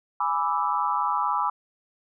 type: chord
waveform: sine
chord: E dominant seventh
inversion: first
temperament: equal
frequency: 830.6 / 987.8 / 1174.7 / 1318.5 Hz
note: G#5 / B5 / D6 / E6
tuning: 0 / 0 / 0 / 0 cents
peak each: -29 / -26 / -27 / -30 dBFS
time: 0.2-1.5 s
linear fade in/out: 5 ms
effects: none